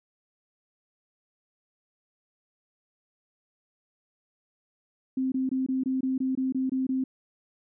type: tone bursts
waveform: sine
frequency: 261.6 Hz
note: C4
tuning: in tune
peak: -24 dBFS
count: 11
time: 5.17-7.04 s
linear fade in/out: 5 ms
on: 150 ms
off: 22 ms
effects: none